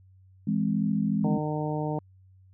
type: chord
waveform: sine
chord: E augmented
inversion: none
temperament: equal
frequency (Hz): 164.81 / 207.7 / 261.6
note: E3 / G#3 / B#3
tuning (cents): 0 / 0 / 0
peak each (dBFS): -29 / -25 / -31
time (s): 0.47-1.38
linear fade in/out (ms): 5
type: harmonic tone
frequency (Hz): 151.9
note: D#3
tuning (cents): -41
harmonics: 1 / 2 / 3 / 4 / 5 / 6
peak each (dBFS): -30 / -33 / -35 / -36 / -37 / -38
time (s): 1.24-1.99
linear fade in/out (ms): 2
effects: added 94 Hz sine -53 dBFS peak until 2.53 s